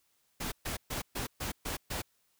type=noise bursts; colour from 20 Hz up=pink; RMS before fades=-36 dBFS; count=7; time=0.4-2.02 s; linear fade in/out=10 ms; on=120 ms; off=130 ms; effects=white hiss -73 dBFS RMS until 2.39 s